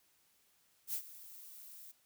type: noise with ADSR envelope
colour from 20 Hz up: violet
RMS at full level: -36 dBFS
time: 0.87-1.92 s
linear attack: 70 ms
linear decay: 77 ms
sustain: -17 dB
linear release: 13 ms
effects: white hiss -72 dBFS RMS until 2.05 s